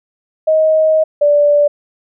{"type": "tone pair in turn", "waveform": "sine", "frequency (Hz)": [629, 584.2], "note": ["D#5", "D5"], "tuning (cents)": [19, -9], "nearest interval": "minor second", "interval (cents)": 128, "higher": "first", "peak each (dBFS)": [-8, -7], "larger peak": "second", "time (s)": [[0.47, 1.04], [1.21, 1.68]], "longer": "first", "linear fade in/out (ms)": 10, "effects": []}